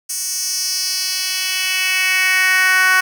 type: tone with high-pass filter sweep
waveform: 10% pulse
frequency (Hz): 372.7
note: F#4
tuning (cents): +13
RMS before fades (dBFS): -17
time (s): 0.09-3.01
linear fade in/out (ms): 10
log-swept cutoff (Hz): 7400 to 1400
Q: 2.4
effects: none